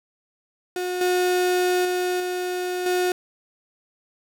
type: tone with level steps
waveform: 35% pulse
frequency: 361.9 Hz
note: F#4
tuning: 38 cents flat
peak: -23 / -17 / -20 / -23 / -18 dBFS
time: 0.76-3.12 s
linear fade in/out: 2 ms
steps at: 1.01 / 1.85 / 2.2 / 2.86 s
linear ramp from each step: 2 ms
effects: none